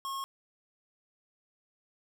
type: tone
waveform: square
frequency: 1086 Hz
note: C#6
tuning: 36 cents flat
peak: -35 dBFS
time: 0.05-0.24 s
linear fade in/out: 0 ms
effects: none